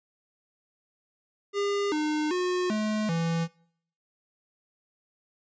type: tone with pitch steps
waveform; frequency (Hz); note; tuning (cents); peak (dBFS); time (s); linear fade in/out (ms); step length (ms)
square; 404 / 304.2 / 361.8 / 214.2 / 166.2; G#4 / D#4 / F#4 / A3 / E3; -48 / -39 / -39 / -46 / +15; -26; 1.53-3.48; 50; 390
effects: noise-tail reverb RT60 0.6 s tail -22 dB re dry + resampled to 16000 Hz